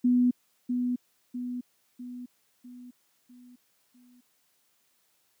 sine tone with echo, 246.9 Hz, B3, in tune, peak -19 dBFS, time 0.04-0.31 s, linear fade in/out 10 ms, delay 650 ms, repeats 6, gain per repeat -6 dB, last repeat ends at 4.21 s, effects white hiss -70 dBFS RMS until 5.4 s + high-pass 100 Hz 12 dB/octave

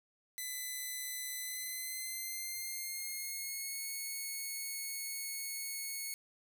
5% pulse tone with pitch glide, 2008 to 2202 Hz, B6 to C#7, +28 to -12 cents, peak -29 dBFS, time 0.38-6.14 s, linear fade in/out 0 ms, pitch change +160 cents, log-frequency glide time 1.39-3.85 s, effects none

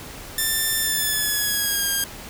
5% pulse tone with pitch glide, 1780 to 1613.5 Hz, A6 to G6, +20 to +50 cents, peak -10 dBFS, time 0.38-2.04 s, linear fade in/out 2 ms, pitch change -170 cents, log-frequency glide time 0.81-1.89 s, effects pink hiss -38 dBFS RMS until 2.29 s

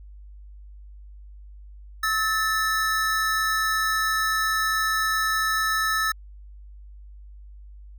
square tone pair together, 1295 / 1766.4 Hz, E6 / A6, -31 / +6 cents, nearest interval perfect fourth, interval 537 cents, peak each -25 dBFS, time 2.03-6.12 s, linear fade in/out 5 ms, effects added 50 Hz sine -41 dBFS peak until 7.98 s

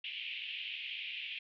white band-pass noise, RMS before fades -42 dBFS, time 0.04-1.39 s, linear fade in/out 5 ms, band 2400 to 3100 Hz, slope 48 dB/octave, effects none

